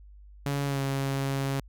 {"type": "tone with pitch glide", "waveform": "sawtooth", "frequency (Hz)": [141, 136.83], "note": ["C#3", "C#3"], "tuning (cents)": [30, -22], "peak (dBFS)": -23, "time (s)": [0.46, 1.6], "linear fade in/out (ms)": 2, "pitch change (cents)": -52, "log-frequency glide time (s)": [0.65, 0.81], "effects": ["added 50 Hz sine -47 dBFS peak until 1.68 s"]}